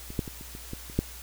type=clicks; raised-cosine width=3 ms; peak=-27 / -13 / -24 / -30 / -29 / -22 / -30 / -10 dBFS; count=8; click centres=0.104 / 0.192 / 0.278 / 0.411 / 0.551 / 0.734 / 0.899 / 0.99 s; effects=added 60 Hz sine -45 dBFS peak until 1.22 s + white hiss -45 dBFS RMS until 1.22 s